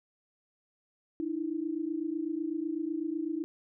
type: tone pair together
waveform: sine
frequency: 302 / 330 Hz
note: D4 / E4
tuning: +48 / +2 cents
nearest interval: major second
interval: 154 cents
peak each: -34 / -33 dBFS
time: 1.2-3.44 s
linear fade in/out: 0 ms
effects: none